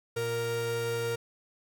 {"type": "tone pair together", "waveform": "45% pulse", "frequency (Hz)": [117.81, 465.7], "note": ["A#2", "A#4"], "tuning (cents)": [19, -2], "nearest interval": "2 octaves", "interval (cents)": 2379, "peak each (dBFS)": [-36, -30], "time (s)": [0.16, 1.16], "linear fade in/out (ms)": 10, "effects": []}